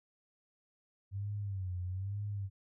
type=tone with vibrato; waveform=sine; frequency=96.3 Hz; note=G2; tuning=30 cents flat; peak=-35 dBFS; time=1.11-2.5 s; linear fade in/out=50 ms; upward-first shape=sine; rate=1.1 Hz; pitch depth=120 cents each way; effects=none